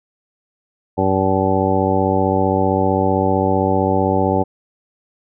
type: harmonic tone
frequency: 95.5 Hz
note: G2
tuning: 45 cents flat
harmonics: 1 / 2 / 3 / 4 / 5 / 6 / 8 / 9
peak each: -22 / -22 / -22 / -22 / -22 / -22 / -22 / -22 dBFS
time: 0.97-4.44 s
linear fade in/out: 20 ms
effects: none